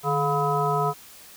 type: harmonic tone with a mistuned harmonic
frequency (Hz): 142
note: C#3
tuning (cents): +42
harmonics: 1 / 3 / 5 / 7 / 9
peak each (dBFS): -27 / -27 / -27 / -27 / -27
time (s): 0.03-0.94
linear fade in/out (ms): 50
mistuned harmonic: 1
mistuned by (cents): +110
effects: white hiss -47 dBFS RMS until 1.36 s